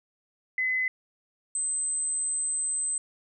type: tone pair in turn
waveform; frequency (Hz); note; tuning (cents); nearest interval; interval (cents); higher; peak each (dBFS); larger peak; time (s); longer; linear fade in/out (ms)
sine; 2027 / 8179; B6 / C9; +45 / -40; 2 octaves; 2415; second; -24 / -26; first; 0.58-0.88 / 1.55-2.98; second; 2
effects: none